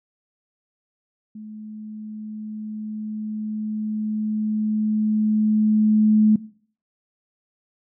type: tone with level ramp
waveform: sine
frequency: 214.6 Hz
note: A3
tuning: 43 cents flat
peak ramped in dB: -34 to -11 dBFS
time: 1.35-6.36 s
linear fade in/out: 5 ms
effects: noise-tail reverb RT60 0.5 s tail -20 dB re dry